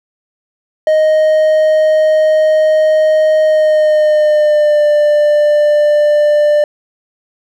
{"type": "tone with pitch glide", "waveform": "triangle", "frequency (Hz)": [622.3, 593.9], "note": ["D#5", "D5"], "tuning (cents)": [0, 19], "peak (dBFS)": -5, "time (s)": [0.87, 6.64], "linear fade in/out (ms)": 2, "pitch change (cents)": -81, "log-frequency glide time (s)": [3.44, 4.86], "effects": []}